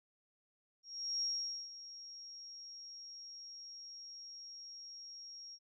sine tone with ADSR envelope, 5588 Hz, F8, in tune, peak -33 dBFS, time 0.83-5.59 s, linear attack 390 ms, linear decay 470 ms, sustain -15 dB, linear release 53 ms, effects none

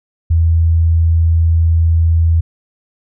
sine tone, 82.41 Hz, E2, in tune, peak -8 dBFS, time 0.3-2.41 s, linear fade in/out 10 ms, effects none

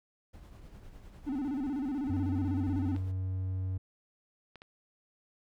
brown noise with tremolo, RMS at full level -48 dBFS, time 0.33-3.12 s, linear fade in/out 10 ms, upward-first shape triangle, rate 9.9 Hz, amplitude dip 50%
triangle tone with vibrato, 274.9 Hz, C#4, 14 cents flat, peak -29 dBFS, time 1.26-2.97 s, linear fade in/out 20 ms, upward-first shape square, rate 16 Hz, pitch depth 120 cents each way
triangle tone, 93.6 Hz, F#2, 20 cents sharp, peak -29 dBFS, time 2.09-3.78 s, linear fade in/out 10 ms
clicks, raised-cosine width 0.3 ms, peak -33 dBFS, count 3, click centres 2.963 / 4.557 / 4.619 s
effects none

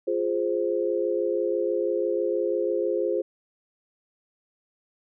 sine chord, F minor, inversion none, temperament equal, 349.2 / 415.3 / 523.3 Hz, F4 / Ab4 / C5, 0 / 0 / 0 cents, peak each -27 dBFS, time 0.07-3.22 s, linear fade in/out 10 ms, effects none

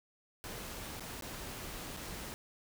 pink noise with dropouts, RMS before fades -44 dBFS, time 0.44-2.34 s, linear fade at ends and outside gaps 0 ms, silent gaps 0.997-1.006 / 1.21-1.223 / 1.966-1.971 s, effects none

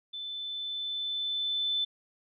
sine tone with level ramp, 3520 Hz, A7, in tune, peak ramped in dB -36 to -26 dBFS, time 0.13-1.85 s, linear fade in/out 10 ms, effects none

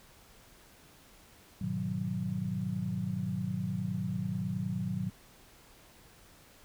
sine chord, G# minor seventh, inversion none, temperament equal, 103.83 / 123.47 / 155.56 / 185 Hz, G#2 / B2 / D#3 / F#3, 0 / 0 / 0 / 0 cents, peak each -39 / -38 / -38 / -34 dBFS, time 1.61-5.1 s, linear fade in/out 5 ms, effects pink hiss -58 dBFS RMS until 6.64 s

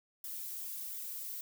violet noise with flanger, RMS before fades -42 dBFS, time 0.24-1.41 s, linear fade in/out 2 ms, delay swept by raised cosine 0.55 to 4.95 ms, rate 1.4 Hz, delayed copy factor +0.55, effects none

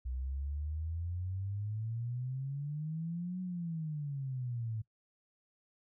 sine exponential two-way sweep, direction up then down, 61.74 to 185.4 to 108.1 Hz, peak -35 dBFS, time 0.05-4.82 s, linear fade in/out 10 ms, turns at 3.41 s, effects noise-tail reverb RT60 0.1 s tail -20 dB re dry

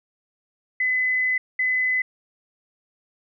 sine tone bursts at uneven times, 2017 Hz, B6, 36 cents sharp, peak -19 dBFS, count 2, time 0.8-1.38 / 1.59-2.02 s, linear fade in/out 5 ms, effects none

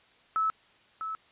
sine tone with echo, 1303 Hz, E6, 20 cents flat, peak -24 dBFS, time 0.36-0.5 s, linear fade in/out 0 ms, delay 650 ms, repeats 1, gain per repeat -8 dB, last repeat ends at 1.15 s, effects white hiss -61 dBFS RMS until 1.31 s + resampled to 8000 Hz

